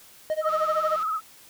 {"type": "tone with tremolo", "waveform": "triangle", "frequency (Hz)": 622.3, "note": "D#5", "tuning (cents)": 0, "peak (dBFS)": -19, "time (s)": [0.3, 0.96], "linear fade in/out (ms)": 0, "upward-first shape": "sine", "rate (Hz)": 13, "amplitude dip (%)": 95}
{"type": "tone with vibrato", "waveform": "sine", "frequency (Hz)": 1284, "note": "E6", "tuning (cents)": -46, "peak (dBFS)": -24, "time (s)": [0.41, 1.21], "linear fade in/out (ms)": 50, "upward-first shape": "triangle", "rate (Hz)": 18, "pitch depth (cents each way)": 75}
{"type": "click train", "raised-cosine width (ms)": 0.2, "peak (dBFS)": -28, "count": 95, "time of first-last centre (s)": [0.49, 1.027], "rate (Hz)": 175}
{"effects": ["white hiss -51 dBFS RMS until 1.49 s"]}